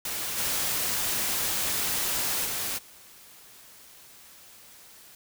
white noise with level steps, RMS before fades -32 / -28 / -31 / -51 dBFS, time 0.05-5.15 s, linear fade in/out 2 ms, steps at 0.37 / 2.44 / 2.77 s, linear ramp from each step 20 ms, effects none

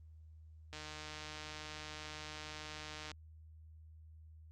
click train, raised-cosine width 0.2 ms, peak -29 dBFS, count 366, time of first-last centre 0.73-3.116 s, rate 153 Hz, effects added 79 Hz sine -54 dBFS peak until 4.51 s + Opus 24 kbps

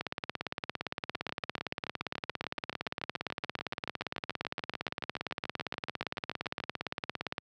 two click trains, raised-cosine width 0.3 ms, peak -20 / -17 dBFS, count 39 / 130, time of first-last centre 1.15-6.602 / 0.01-7.381 s, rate 6.97 / 17.5 Hz, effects high-pass 100 Hz 12 dB/octave

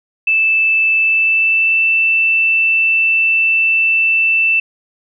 sine tone with pitch glide, 2637 to 2660 Hz, E7 to E7, 0 to +15 cents, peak -10 dBFS, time 0.27-4.6 s, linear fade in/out 5 ms, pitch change +15 cents, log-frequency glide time 0.99-1.83 s, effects none

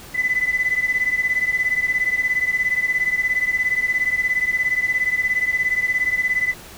sine beating tone pair, 1999 / 2016 Hz, B6 / B6, +20 / +35 cents, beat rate 17 Hz, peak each -19 / -21 dBFS, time 0.14-6.54 s, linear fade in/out 20 ms, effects tanh soft clip ceiling -10 dBFS + pink hiss -40 dBFS RMS until 6.77 s

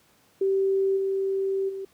sine tone with level steps, 387.7 Hz, G4, 19 cents flat, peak -20 / -23 / -31 dBFS, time 0.41-1.85 s, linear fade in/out 5 ms, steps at 0.96 / 1.68 s, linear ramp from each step 20 ms, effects pink hiss -61 dBFS RMS until 1.93 s + high-pass 100 Hz 12 dB/octave

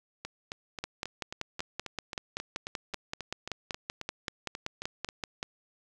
two click trains, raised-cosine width 0.2 ms, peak -20 / -16 dBFS, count 19 / 25, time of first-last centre 0.25-5.089 / 0.84-5.429 s, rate 3.72 / 5.23 Hz, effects none

